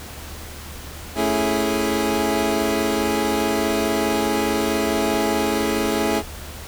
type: chord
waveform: 25% pulse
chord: A major seventh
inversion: none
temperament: equal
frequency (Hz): 220 / 277.2 / 329.6 / 415.3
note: A3 / C#4 / E4 / G#4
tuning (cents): 0 / 0 / 0 / 0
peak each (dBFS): -21 / -22 / -21 / -20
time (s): 1.15-6.23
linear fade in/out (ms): 50
effects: added 75 Hz sine -37 dBFS peak until 6.67 s + pink hiss -37 dBFS RMS until 6.67 s